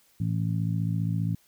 harmonic tone, 55 Hz, A1, in tune, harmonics 2 / 3 / 4 / 5, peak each -27 / -28 / -38 / -39 dBFS, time 0.2-1.35 s, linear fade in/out 5 ms, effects white hiss -63 dBFS RMS until 1.47 s

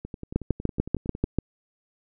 two click trains, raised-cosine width 3 ms, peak -9 / -22 dBFS, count 8 / 14, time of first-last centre 0.36-1.386 / 0.05-1.243 s, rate 6.82 / 10.9 Hz, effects none

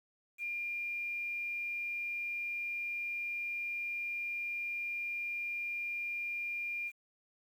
sine tone with quantisation, 2400 Hz, D7, 37 cents sharp, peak -35 dBFS, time 0.38-6.92 s, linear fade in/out 50 ms, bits 10, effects none

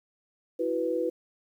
sine chord, E suspended second, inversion none, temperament equal, 329.6 / 370 / 493.9 Hz, E4 / F#4 / B4, 0 / 0 / 0 cents, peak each -31 / -32 / -28 dBFS, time 0.59-1.1 s, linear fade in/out 10 ms, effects 10-bit

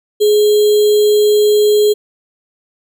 sine tone with sample-and-hold, 419.8 Hz, G#4, 19 cents sharp, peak -7 dBFS, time 0.2-1.94 s, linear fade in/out 20 ms, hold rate 3675 Hz, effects none

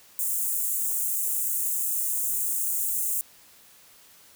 white high-pass noise, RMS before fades -27 dBFS, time 0.19-3.21 s, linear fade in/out 0 ms, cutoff 7100 Hz, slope 48 dB/octave, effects white hiss -54 dBFS RMS until 4.35 s

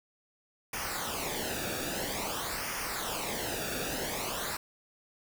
pink noise with flanger, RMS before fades -35 dBFS, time 0.73-4.57 s, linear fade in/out 5 ms, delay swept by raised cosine 0.25 to 0.98 ms, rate 0.5 Hz, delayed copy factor -0.7, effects none

